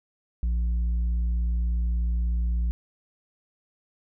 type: tone with tanh clipping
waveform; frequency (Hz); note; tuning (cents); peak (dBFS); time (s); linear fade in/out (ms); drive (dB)
sine; 58.27; A#1; 0; -23; 0.43-2.71; 0; 4
effects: none